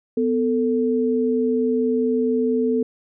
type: tone pair together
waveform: sine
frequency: 249.6 / 443.9 Hz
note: B3 / A4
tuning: +19 / +15 cents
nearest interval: minor seventh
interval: 996 cents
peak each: -20 dBFS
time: 0.17-2.83 s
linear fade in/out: 5 ms
effects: none